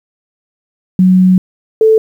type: tone pair in turn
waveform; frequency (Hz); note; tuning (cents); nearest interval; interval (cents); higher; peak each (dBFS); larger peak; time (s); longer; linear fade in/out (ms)
sine; 185 / 440; F#3 / A4; 0 / 0; octave + minor third; 1500; second; -4; neither; 0.99-1.38 / 1.81-1.98; first; 2
effects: 7-bit